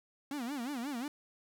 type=tone with vibrato; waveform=45% pulse; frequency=261.6 Hz; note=C4; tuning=in tune; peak=-36 dBFS; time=0.31-1.08 s; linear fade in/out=2 ms; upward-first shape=sine; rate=5.6 Hz; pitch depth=220 cents each way; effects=none